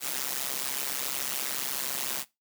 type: noise with amplitude modulation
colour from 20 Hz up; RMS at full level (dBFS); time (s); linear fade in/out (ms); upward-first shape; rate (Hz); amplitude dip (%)
white; -28; 0-2.25; 50; sine; 134; 100
effects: noise-tail reverb RT60 0.2 s tail -19 dB re dry + high-pass 150 Hz 12 dB/octave